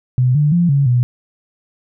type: tone with pitch steps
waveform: sine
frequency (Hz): 126.3 / 148.2 / 173.3 / 140 / 123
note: B2 / D3 / F3 / C#3 / B2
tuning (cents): +39 / +16 / -13 / +18 / -7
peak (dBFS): -10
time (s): 0.18-1.03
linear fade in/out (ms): 0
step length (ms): 170
effects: none